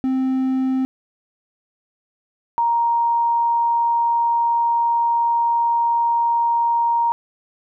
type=tone pair in turn; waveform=triangle / sine; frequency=261.6 / 935.7 Hz; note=C4 / A#5; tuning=0 / +6 cents; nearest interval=octave + minor seventh; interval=2206 cents; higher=second; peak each=-15 dBFS; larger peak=neither; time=0.04-0.85 / 2.58-7.12 s; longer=second; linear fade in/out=0 ms; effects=none